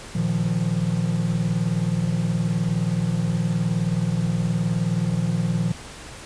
triangle chord, Bb suspended fourth, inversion none, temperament equal, 116.54 / 155.56 / 174.61 Hz, Bb2 / Eb3 / F3, 0 / 0 / 0 cents, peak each -24 / -23 / -21 dBFS, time 0.15-5.72 s, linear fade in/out 5 ms, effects pink hiss -39 dBFS RMS until 6.25 s + resampled to 22050 Hz

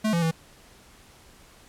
square tone with pitch steps, 216.6 / 169.7 / 163 Hz, A3 / F3 / E3, -27 / -49 / -19 cents, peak -22 dBFS, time 0.04-0.313 s, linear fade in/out 10 ms, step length 91 ms, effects pink hiss -53 dBFS RMS until 1.68 s + low-pass 12000 Hz 12 dB/octave

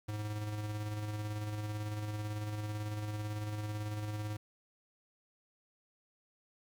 square tone with tremolo, 105.6 Hz, G#2, 29 cents sharp, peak -36 dBFS, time 0.08-4.37 s, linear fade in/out 10 ms, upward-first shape square, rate 18 Hz, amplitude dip 30%, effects 11-bit

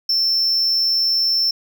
triangle tone, 5360 Hz, E8, 28 cents sharp, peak -14 dBFS, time 0.09-1.51 s, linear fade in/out 5 ms, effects none

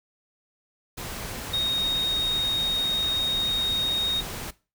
sine tone in noise, 3729 Hz, A#7, in tune, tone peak -22 dBFS, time 1.53-4.21 s, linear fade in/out 10 ms, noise pink, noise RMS -35 dBFS, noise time 0.97-4.51 s, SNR +10 dB, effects noise-tail reverb RT60 0.3 s tail -19 dB re dry

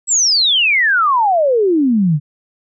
sine exponential sweep, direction down, 7970 to 139.5 Hz, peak -10 dBFS, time 0.07-2.2 s, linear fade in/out 50 ms, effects none

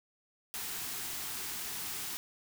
white band-stop noise, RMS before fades -39 dBFS, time 0.54-2.17 s, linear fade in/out 0 ms, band 470 to 660 Hz, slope 96 dB/octave, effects none

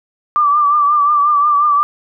sine tone with vibrato, 1174.7 Hz, D6, in tune, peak -9 dBFS, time 0.36-1.83 s, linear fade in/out 0 ms, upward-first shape triangle, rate 5.6 Hz, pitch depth 58 cents each way, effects none

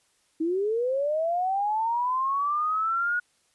sine linear sweep, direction up, 311.1 to 1458 Hz, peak -23 dBFS, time 0.4-3.2 s, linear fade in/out 10 ms, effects white hiss -67 dBFS RMS until 3.54 s + resampled to 24000 Hz

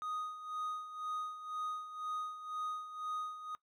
triangle tone with tremolo, 1244.5 Hz, D#6, in tune, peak -34 dBFS, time 0.02-3.55 s, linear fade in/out 0 ms, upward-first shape sine, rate 2 Hz, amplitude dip 70%, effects noise-tail reverb RT60 0.1 s tail -19 dB re dry

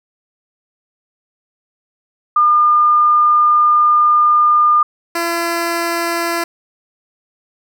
sine / 10% pulse tone pair in turn, 1208 / 339 Hz, D6 / E4, +48 / +49 cents, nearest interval octave + minor seventh, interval 2199 cents, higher first, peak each -8 dBFS, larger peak neither, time 2.36-4.83 / 5.15-6.44 s, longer first, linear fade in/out 5 ms, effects none

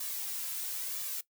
blue noise with flanger, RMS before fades -37 dBFS, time 0-1.21 s, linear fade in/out 5 ms, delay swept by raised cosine 1.7 to 3 ms, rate 1 Hz, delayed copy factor +0.55, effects noise-tail reverb RT60 0.1 s tail -18 dB re dry

